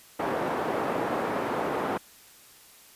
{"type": "band-pass noise", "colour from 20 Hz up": "pink", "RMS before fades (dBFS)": -29, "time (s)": [0.19, 1.98], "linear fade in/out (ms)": 10, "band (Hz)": [320, 1100], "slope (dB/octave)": 12, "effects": ["white hiss -53 dBFS RMS until 2.95 s", "resampled to 32000 Hz"]}